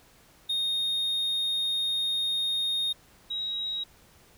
triangle / sine tone pair in turn, 3700 / 3824 Hz, A#7 / A#7, -14 / +43 cents, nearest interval minor second, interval 57 cents, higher second, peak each -24 / -29 dBFS, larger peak first, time 0.49-2.93 / 3.3-3.84 s, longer first, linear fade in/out 10 ms, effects pink hiss -58 dBFS RMS until 4.37 s

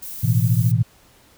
violet noise, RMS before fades -33 dBFS, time 0.02-0.72 s, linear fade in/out 10 ms
sine chord, A suspended second, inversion none, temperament just, 110 / 123.75 / 165 Hz, A2 / B2 / E3, 0 / +4 / +2 cents, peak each -18 / -18 / -22 dBFS, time 0.23-0.83 s, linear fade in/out 10 ms
effects pink hiss -53 dBFS RMS until 1.37 s

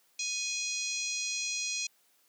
harmonic tone, 830.6 Hz, G#5, in tune, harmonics 3 / 4 / 5 / 6 / 7 / 8 / 9 / 10, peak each -37 / -43 / -38 / -44 / -38 / -38 / -49 / -52 dBFS, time 0.19-1.87 s, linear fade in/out 5 ms, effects white hiss -68 dBFS RMS until 2.28 s + high-pass 200 Hz 12 dB/octave

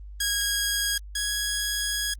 10% pulse tone pair in turn, 1644 / 1662.1 Hz, G#6 / G#6, -18 / +1 cents, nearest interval unison, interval 19 cents, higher second, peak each -15 / -17 dBFS, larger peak first, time 0.2-0.98 / 1.15-2.14 s, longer second, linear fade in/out 5 ms, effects added 50 Hz sine -38 dBFS peak until 2.19 s + Opus 24 kbps

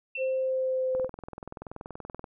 sine tone with exponential decay, 2692 Hz, E7, 36 cents sharp, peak -30 dBFS, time 0.15-0.5 s, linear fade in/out 5 ms, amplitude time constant 74 ms
sine tone with pitch glide, 523.3 to 516.1 Hz, C5 to C5, 0 to -24 cents, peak -25 dBFS, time 0.17-1.09 s, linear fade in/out 50 ms, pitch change -24 cents, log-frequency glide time 0.4-0.94 s
click train, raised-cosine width 1 ms, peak -25 dBFS, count 28, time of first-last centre 0.95-2.242 s, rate 20.9 Hz
effects none

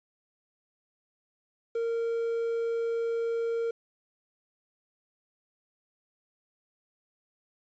triangle tone with quantisation, 461.7 Hz, A#4, 17 cents flat, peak -25 dBFS, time 1.75-3.71 s, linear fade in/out 5 ms, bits 9, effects resampled to 16000 Hz

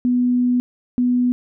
sine tone pair in turn, 246.9 / 246.9 Hz, B3 / B3, 0 / 0 cents, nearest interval unison, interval 0 cents, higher neither, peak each -14 dBFS, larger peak neither, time 0.05-0.6 / 0.98-1.32 s, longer first, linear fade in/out 0 ms, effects none

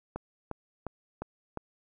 click train, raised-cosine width 1 ms, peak -21 dBFS, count 5, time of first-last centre 0.16-1.573 s, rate 2.83 Hz, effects none

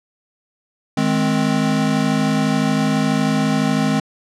square chord, Ab major, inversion second, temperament equal with one note detuned, 155.56 / 209.5 / 261.6 Hz, Eb3 / Ab3 / C4, 0 / +15 / 0 cents, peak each -22 / -20 / -20 dBFS, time 0.97-4 s, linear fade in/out 5 ms, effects low-pass 8000 Hz 12 dB/octave

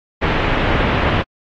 pink low-pass noise, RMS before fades -17 dBFS, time 0.21-1.23 s, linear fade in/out 20 ms, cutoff 2900 Hz, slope 24 dB/octave, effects AAC 32 kbps

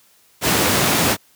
pink high-pass noise, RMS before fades -17 dBFS, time 0.41-1.17 s, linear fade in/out 50 ms, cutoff 120 Hz, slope 12 dB/octave, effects white hiss -55 dBFS RMS until 1.35 s + high-pass 60 Hz 12 dB/octave

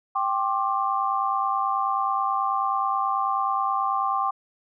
sine chord, G suspended fourth, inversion none, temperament equal with one note detuned, 784 / 1065.4 / 1174.7 Hz, G5 / C6 / D6, 0 / +31 / 0 cents, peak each -26 dBFS, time 0.15-4.31 s, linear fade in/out 10 ms, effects none

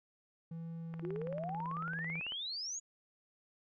triangle tone with vibrato, 164.81 Hz, E3, in tune, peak -39 dBFS, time 0.51-2.2 s, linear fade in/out 5 ms, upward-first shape sine, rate 1.2 Hz, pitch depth 9 cents each way
click train, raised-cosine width 0.5 ms, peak -34 dBFS, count 26, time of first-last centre 0.94-2.321 s, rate 18.1 Hz
sine exponential sweep, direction up, 329.6 to 6910 Hz, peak -38 dBFS, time 1.02-2.8 s, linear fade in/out 20 ms
effects none

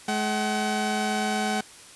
sawtooth tone pair together, 212.1 / 756.6 Hz, G#3 / F#5, +37 / +38 cents, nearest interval octave + minor seventh, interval 2201 cents, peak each -23 dBFS, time 0.08-1.61 s, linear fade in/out 5 ms, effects white hiss -47 dBFS RMS until 1.95 s + resampled to 24000 Hz

